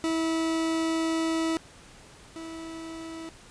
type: tone pair in turn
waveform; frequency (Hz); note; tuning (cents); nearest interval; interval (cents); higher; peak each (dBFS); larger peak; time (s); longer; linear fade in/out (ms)
40% pulse; 324.9 / 326; E4 / E4; -25 / -19; unison; 6; second; -24 / -36; first; 0.04-1.57 / 2.36-3.29; first; 0
effects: pink hiss -51 dBFS RMS until 3.5 s + resampled to 22050 Hz